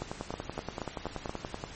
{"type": "two click trains", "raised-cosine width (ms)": 1, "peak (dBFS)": [-20, -19], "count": [18, 5], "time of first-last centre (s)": [[0.02, 1.639], [0.34, 1.295]], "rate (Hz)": [10.5, 4.19], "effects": ["pink hiss -46 dBFS RMS until 1.75 s", "MP3 32 kbps"]}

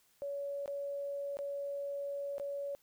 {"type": "tone with dropouts", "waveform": "sine", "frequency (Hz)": 564, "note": "C#5", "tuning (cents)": 30, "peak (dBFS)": -36, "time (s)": [0.22, 2.75], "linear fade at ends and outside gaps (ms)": 0, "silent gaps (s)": [[0.659, 0.678], [1.37, 1.389], [2.382, 2.398]], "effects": ["white hiss -70 dBFS RMS until 2.82 s"]}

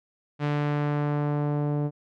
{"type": "tone with low-pass filter sweep", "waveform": "sawtooth", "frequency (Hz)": 146.83, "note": "D3", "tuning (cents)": 0, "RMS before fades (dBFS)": -26, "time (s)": [0.39, 1.91], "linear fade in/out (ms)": 50, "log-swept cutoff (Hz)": [2900, 570], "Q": 0.82, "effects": []}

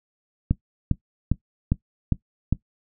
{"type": "click train", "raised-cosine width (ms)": 5, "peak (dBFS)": -7, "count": 6, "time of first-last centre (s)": [0.51, 2.526], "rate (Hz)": 2.48, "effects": ["noise-tail reverb RT60 0.1 s tail -17 dB re dry"]}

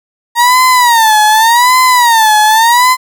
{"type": "tone with vibrato", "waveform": "35% pulse", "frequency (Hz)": 932.3, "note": "A#5", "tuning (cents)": 0, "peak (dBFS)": -3, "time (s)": [0.35, 2.97], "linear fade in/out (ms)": 50, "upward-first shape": "sine", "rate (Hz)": 0.86, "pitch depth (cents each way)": 160, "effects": []}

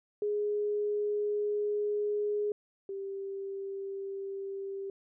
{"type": "tone pair in turn", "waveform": "sine", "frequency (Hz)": [415.5, 392.2], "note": ["G#4", "G4"], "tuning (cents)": [1, 1], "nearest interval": "minor second", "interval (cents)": 100, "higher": "first", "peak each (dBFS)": [-28, -35], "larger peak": "first", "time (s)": [[0.22, 2.52], [2.89, 4.9]], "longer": "first", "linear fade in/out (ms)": 2, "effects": []}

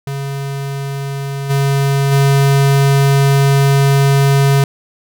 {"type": "tone with level steps", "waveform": "square", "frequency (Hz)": 138.59, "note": "C#3", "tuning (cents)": 0, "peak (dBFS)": [-20, -12, -9], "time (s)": [0.07, 4.64], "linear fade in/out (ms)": 2, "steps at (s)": [1.49, 2.11], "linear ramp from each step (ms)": 20, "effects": []}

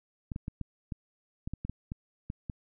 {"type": "clicks", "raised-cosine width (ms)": 5, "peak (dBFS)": -23, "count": 12, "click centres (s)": [0.318, 0.361, 0.481, 0.613, 0.922, 1.475, 1.536, 1.65, 1.696, 1.919, 2.301, 2.498], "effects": []}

